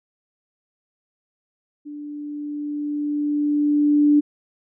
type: tone with level ramp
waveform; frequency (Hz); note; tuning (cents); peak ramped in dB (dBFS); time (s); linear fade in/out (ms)
sine; 294; D4; +2; -32 to -11; 1.85-4.21; 20
effects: none